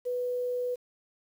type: tone with quantisation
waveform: sine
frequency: 493.9 Hz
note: B4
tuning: in tune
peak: -28 dBFS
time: 0.05-0.76 s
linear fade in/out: 20 ms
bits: 9
effects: none